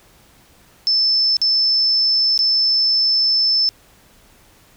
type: tone with dropouts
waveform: sine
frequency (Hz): 5274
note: E8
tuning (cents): 0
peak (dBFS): -13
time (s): 0.87-3.69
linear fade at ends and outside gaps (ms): 0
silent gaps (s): 1.368-1.416 / 2.377-2.391
effects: pink hiss -51 dBFS RMS until 4.76 s